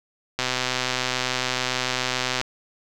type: click train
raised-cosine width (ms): 0.2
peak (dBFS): -6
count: 258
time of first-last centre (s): 0.39-2.414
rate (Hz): 127
effects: none